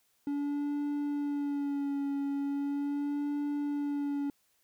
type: tone with vibrato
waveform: triangle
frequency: 285.1 Hz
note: C#4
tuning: 49 cents sharp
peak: -28 dBFS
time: 0.27-4.3 s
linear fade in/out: 2 ms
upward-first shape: sine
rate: 0.39 Hz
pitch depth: 30 cents each way
effects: white hiss -72 dBFS RMS until 4.63 s